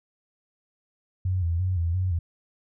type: tone with vibrato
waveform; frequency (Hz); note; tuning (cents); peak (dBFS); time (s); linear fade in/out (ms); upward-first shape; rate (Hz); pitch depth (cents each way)
sine; 88.3; F2; +20; -22; 1.25-2.19; 5; square; 2.9; 82
effects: none